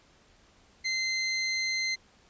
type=tone; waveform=25% pulse; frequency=2072 Hz; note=C7; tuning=17 cents flat; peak=-24 dBFS; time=0.84-1.96 s; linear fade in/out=20 ms; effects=pink hiss -61 dBFS RMS until 2.29 s + resampled to 16000 Hz